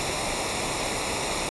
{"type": "noise with comb filter", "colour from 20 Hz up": "pink", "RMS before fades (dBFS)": -28, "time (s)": [0, 1.49], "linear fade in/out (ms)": 0, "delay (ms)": 0.64, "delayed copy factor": -0.65, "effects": ["resampled to 24000 Hz"]}